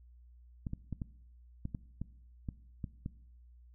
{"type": "clicks", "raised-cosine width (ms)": 5, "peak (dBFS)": -25, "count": 10, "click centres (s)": [0.668, 0.734, 0.927, 1.018, 1.654, 1.748, 2.016, 2.488, 2.842, 3.061], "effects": ["noise-tail reverb RT60 0.8 s tail -20 dB re dry", "added 60 Hz sine -55 dBFS peak until 3.74 s"]}